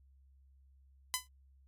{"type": "tone with exponential decay", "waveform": "5% pulse", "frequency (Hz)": 1009, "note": "B5", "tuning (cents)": 37, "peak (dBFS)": -16, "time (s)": [1.14, 1.27], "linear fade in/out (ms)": 0, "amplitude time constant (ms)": 27, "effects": ["added 67 Hz sine -61 dBFS peak until 1.67 s", "AAC 64 kbps"]}